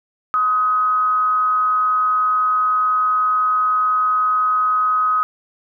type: tone with frequency modulation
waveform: sine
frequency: 1261 Hz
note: D#6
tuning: 23 cents sharp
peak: -14 dBFS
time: 0.34-5.23 s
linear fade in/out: 0 ms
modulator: 224 Hz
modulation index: 0.24
effects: none